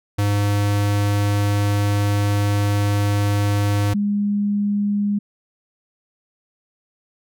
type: tone pair in turn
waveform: square / sine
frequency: 102.2 / 204.4 Hz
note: G#2 / G#3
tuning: -27 / -27 cents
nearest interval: octave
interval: 1200 cents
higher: second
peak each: -17 dBFS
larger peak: neither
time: 0.18-3.94 / 3.94-5.19 s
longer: first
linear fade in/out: 10 ms
effects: none